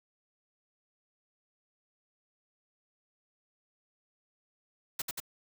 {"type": "noise with echo", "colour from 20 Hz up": "white", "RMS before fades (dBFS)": -34, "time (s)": [4.99, 5.02], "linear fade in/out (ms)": 5, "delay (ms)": 91, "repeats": 2, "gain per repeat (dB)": -2, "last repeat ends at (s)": 5.202, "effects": []}